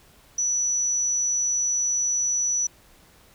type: tone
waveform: sine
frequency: 5920 Hz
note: F#8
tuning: in tune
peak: -21 dBFS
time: 0.38-2.67 s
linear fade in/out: 5 ms
effects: pink hiss -55 dBFS RMS until 3.34 s